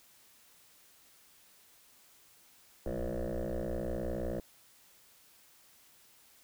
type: tone with frequency modulation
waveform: sine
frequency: 271.5 Hz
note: C#4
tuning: 36 cents flat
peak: -30 dBFS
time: 2.86-4.4 s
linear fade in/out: 2 ms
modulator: 59.7 Hz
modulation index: 5.8
effects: tanh soft clip ceiling -32 dBFS + white hiss -62 dBFS RMS until 6.43 s